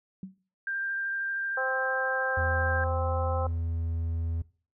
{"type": "tone with exponential decay", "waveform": "sine", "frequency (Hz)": 188.6, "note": "F#3", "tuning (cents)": 33, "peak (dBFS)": -32, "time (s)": [0.23, 0.38], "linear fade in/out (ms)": 2, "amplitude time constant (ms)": 32}
{"type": "tone with vibrato", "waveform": "sine", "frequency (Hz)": 1587, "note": "G6", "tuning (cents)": 21, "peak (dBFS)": -29, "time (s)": [0.67, 2.84], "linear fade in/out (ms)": 2, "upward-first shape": "sine", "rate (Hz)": 13, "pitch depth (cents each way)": 9}
{"type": "harmonic tone", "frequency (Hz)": 261.1, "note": "C4", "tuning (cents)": -3, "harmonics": [2, 3, 4, 5], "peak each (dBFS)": [-32, -34, -38, -37], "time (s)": [1.57, 3.47], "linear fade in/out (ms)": 5}
{"type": "tone with pitch glide", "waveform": "triangle", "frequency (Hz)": [83.4, 82.73], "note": ["E2", "E2"], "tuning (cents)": [21, 7], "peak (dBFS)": -26, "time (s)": [2.37, 4.42], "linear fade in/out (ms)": 5, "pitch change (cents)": -14, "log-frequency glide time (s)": [3.41, 3.87]}
{"effects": ["noise-tail reverb RT60 0.4 s tail -20 dB re dry"]}